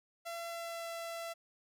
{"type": "tone with pitch glide", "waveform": "sawtooth", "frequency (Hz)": [677, 670.8], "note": ["E5", "E5"], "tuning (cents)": [46, 30], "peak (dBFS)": -36, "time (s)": [0.25, 1.34], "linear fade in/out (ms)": 20, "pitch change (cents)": -16, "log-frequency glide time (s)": [0.47, 0.87], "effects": []}